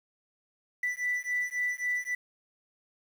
triangle beating tone pair, 1975.5 / 1979.2 Hz, B6 / B6, 0 / +3 cents, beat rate 3.7 Hz, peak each -29 dBFS, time 0.83-2.15 s, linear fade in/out 5 ms, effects tanh soft clip ceiling -23 dBFS + 9-bit

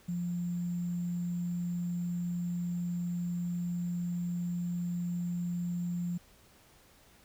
sine tone with sample-and-hold, 174.61 Hz, F3, in tune, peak -31 dBFS, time 0.08-6.18 s, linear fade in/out 10 ms, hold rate 7350 Hz, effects pink hiss -61 dBFS RMS until 7.24 s

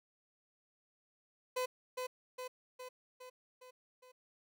30% pulse tone with echo, 506 Hz, B4, 42 cents sharp, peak -31 dBFS, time 1.56-1.66 s, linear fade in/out 10 ms, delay 410 ms, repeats 6, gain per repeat -4 dB, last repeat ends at 4.12 s, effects none

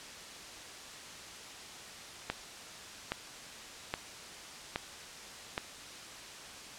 click train, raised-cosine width 0.3 ms, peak -16 dBFS, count 5, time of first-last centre 2.3-5.579 s, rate 1.22 Hz, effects white hiss -47 dBFS RMS until 6.78 s + low-pass 7000 Hz 12 dB/octave

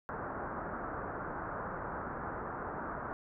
white low-pass noise, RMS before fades -40 dBFS, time 0.09-3.13 s, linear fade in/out 0 ms, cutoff 1500 Hz, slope 48 dB/octave, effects none

